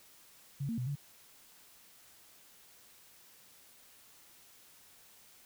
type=tone with pitch steps; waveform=sine; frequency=139.4 / 229.1 / 125 / 142.4 Hz; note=C#3 / A#3 / B2 / C#3; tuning=+10 / -30 / +21 / +47 cents; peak=-33 dBFS; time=0.6-0.956 s; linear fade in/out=10 ms; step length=89 ms; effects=white hiss -60 dBFS RMS until 5.45 s